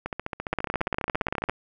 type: two click trains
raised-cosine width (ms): 0.5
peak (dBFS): -9 / -15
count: 18 / 22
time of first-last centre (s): 0.53-1.496 / 0.06-1.489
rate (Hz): 17.6 / 14.7
effects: none